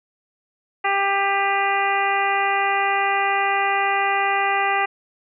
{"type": "harmonic tone with a mistuned harmonic", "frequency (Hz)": 395.8, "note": "G4", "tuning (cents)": 17, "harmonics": [1, 2, 3, 4, 5, 6, 7], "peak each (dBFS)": [-29, -21, -25, -29, -24, -29, -30], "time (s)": [0.84, 4.86], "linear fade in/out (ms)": 10, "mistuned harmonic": 6, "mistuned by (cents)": 33, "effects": []}